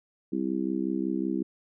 harmonic tone, 65.41 Hz, C2, in tune, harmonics 3 / 4 / 5 / 6, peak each -32 / -31 / -30 / -37 dBFS, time 0.32-1.43 s, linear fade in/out 10 ms, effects none

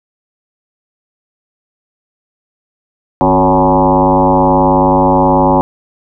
sine tone with frequency modulation, 558 Hz, C#5, 11 cents sharp, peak -6 dBFS, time 3.21-5.61 s, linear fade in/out 0 ms, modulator 98.8 Hz, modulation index 4.2, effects none

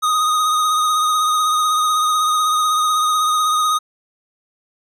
square tone with vibrato, 1244.5 Hz, D#6, in tune, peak -15 dBFS, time 0.02-3.79 s, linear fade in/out 20 ms, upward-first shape triangle, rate 16 Hz, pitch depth 35 cents each way, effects low-pass 12000 Hz 12 dB/octave

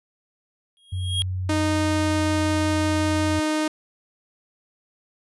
square tone with exponential growth, 3270 Hz, G#7, 28 cents flat, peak -20 dBFS, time 0.77-1.22 s, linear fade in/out 0 ms, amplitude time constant 96 ms
sine tone with pitch glide, 92.5 to 90.54 Hz, F#2 to F#2, 0 to -37 cents, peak -24 dBFS, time 0.92-3.4 s, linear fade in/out 10 ms, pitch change -37 cents, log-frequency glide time 1.54-2.24 s
sawtooth tone, 308.6 Hz, D#4, 14 cents flat, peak -17 dBFS, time 1.49-3.68 s, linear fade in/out 5 ms
effects resampled to 24000 Hz

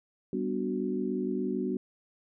sine chord, G major seventh, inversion none, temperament equal, 196 / 246.9 / 293.7 / 370 Hz, G3 / B3 / D4 / F#4, 0 / 0 / 0 / 0 cents, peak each -34 / -33 / -36 / -33 dBFS, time 0.33-1.77 s, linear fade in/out 2 ms, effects none

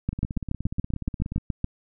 two click trains, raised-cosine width 5 ms, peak -19 / -12 dBFS, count 22 / 12, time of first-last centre 0.13-1.38 / 0.09-1.644 s, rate 16.8 / 7.08 Hz, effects none

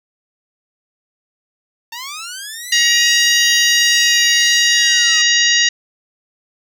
10% pulse linear two-way sweep, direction up then down, 893 to 3181 to 1210 Hz, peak -18 dBFS, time 1.92-5.22 s, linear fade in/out 5 ms, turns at 3.51 s
harmonic tone, 949 Hz, A#5, 31 cents sharp, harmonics 2 / 3 / 4 / 5 / 6 / 7, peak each -15 / -17 / -18 / -19 / -20 / -20 dBFS, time 2.72-5.69 s, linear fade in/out 5 ms
effects none

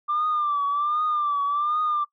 sine tone with vibrato, 1183 Hz, D6, 12 cents sharp, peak -20 dBFS, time 0.08-2.05 s, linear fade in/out 20 ms, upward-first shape triangle, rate 1.3 Hz, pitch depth 85 cents each way, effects noise-tail reverb RT60 0.1 s tail -21 dB re dry + tanh soft clip ceiling -17 dBFS

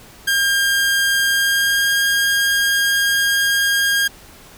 sawtooth tone with pitch glide, 1607 to 1619.1 Hz, G6 to G#6, +43 to -44 cents, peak -11 dBFS, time 0.27-4.08 s, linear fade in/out 10 ms, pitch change +13 cents, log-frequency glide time 1.28-1.97 s, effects pink hiss -43 dBFS RMS until 4.57 s

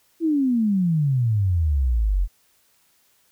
sine exponential sweep, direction down, 338.6 to 42 Hz, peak -17 dBFS, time 0.2-2.28 s, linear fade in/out 50 ms, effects white hiss -62 dBFS RMS until 3.31 s

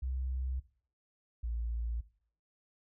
sine tone pair in turn, 64.5 / 57.56 Hz, C2 / A#1, -24 / -21 cents, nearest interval major second, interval 197 cents, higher first, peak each -33 / -33 dBFS, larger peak neither, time 0.02-0.6 / 1.43-2.01 s, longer neither, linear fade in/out 10 ms, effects noise-tail reverb RT60 0.5 s tail -17 dB re dry

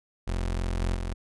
30% pulse tone with level steps, 43.65 Hz, F1, in tune, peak -24 / -22 / -27 dBFS, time 0.27-1.14 s, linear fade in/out 10 ms, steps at 0.8 / 0.95 s, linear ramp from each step 10 ms, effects resampled to 24000 Hz

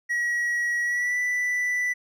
triangle tone with pitch glide, 1914 to 1978.1 Hz, A#6 to B6, +45 to +2 cents, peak -21 dBFS, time 0.09-1.94 s, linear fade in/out 20 ms, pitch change +57 cents, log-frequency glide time 0.82-1.19 s, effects none

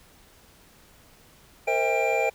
triangle tone cluster, 460.3 / 525 / 646 / 804 / 2372 Hz, A#4 / C5 / E5 / G5 / D7, -22 / +6 / -35 / +44 / +17 cents, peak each -26 dBFS, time 1.67-2.3 s, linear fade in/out 10 ms, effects pink hiss -55 dBFS RMS until 2.34 s

